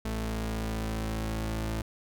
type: tone pair together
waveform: sawtooth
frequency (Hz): 54.96 / 110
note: A1 / A2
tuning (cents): -1 / 0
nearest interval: octave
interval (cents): 1201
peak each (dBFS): -28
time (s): 0.05-1.82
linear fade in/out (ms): 5
effects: none